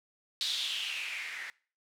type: noise with low-pass filter sweep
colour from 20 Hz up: violet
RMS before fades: -36 dBFS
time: 0.41-1.5 s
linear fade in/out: 0 ms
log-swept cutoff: 4000 to 1800 Hz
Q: 5.3
effects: noise-tail reverb RT60 0.4 s tail -22 dB re dry